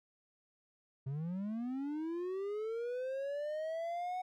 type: linear sweep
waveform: triangle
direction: up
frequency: 129.1 to 744 Hz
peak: -34 dBFS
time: 1.06-4.22 s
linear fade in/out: 10 ms
effects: none